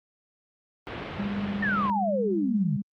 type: low-pass noise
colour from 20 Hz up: pink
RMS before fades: -35 dBFS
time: 0.87-1.9 s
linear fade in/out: 0 ms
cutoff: 3200 Hz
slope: 24 dB/octave
type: tone with tremolo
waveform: sine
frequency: 201.6 Hz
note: G3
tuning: 49 cents sharp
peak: -25 dBFS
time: 1.19-2.82 s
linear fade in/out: 5 ms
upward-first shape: triangle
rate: 17 Hz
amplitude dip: 50%
type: exponential sweep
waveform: sine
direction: down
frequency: 1864.7 to 132.3 Hz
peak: -24 dBFS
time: 1.62-2.77 s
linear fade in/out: 10 ms
effects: high-pass 80 Hz 12 dB/octave + Opus 48 kbps